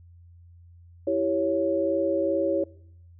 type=chord; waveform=sine; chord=C# diminished; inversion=first; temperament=equal; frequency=329.6 / 392 / 554.4 Hz; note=E4 / G4 / C#5; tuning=0 / 0 / 0 cents; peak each=-27 / -29 / -24 dBFS; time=1.07-2.64 s; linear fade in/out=5 ms; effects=noise-tail reverb RT60 0.7 s tail -22 dB re dry + added 86 Hz sine -48 dBFS peak until 3.19 s